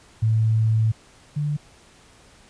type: tone pair in turn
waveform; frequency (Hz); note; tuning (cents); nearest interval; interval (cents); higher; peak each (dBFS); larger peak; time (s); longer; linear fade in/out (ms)
sine; 110.7 / 147.77; A2 / D3; +11 / +11; perfect fourth; 500; second; -16 / -21; first; 0.22-0.92 / 1.36-1.57; first; 10
effects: pink hiss -52 dBFS RMS until 2.49 s + resampled to 22050 Hz